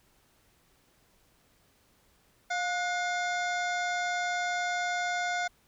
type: harmonic tone with a mistuned harmonic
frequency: 708 Hz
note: F5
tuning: 23 cents sharp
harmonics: 1 / 2 / 3 / 5 / 6 / 7 / 8 / 9 / 10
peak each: -31 / -33 / -36 / -42 / -48 / -49 / -48 / -51 / -48 dBFS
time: 2.5-5.48 s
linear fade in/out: 10 ms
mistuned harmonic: 2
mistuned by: +59 cents
effects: pink hiss -66 dBFS RMS until 5.67 s